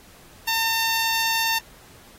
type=tone; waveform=10% pulse; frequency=905 Hz; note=A5; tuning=48 cents sharp; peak=-12 dBFS; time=0.47-1.59 s; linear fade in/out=10 ms; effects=pink hiss -50 dBFS RMS until 2.18 s + AAC 48 kbps